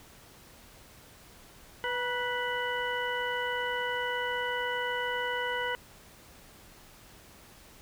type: harmonic tone with a mistuned harmonic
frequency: 493.9 Hz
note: B4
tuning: in tune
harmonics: 1 / 2 / 3 / 4 / 6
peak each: -35 / -35 / -35 / -36 / -39 dBFS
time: 1.84-5.75 s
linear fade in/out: 0 ms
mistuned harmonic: 2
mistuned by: -39 cents
effects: pink hiss -54 dBFS RMS until 7.81 s